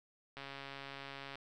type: click train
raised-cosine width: 0.3 ms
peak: -30 dBFS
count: 137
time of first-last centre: 0.37-1.356 s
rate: 138 Hz
effects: none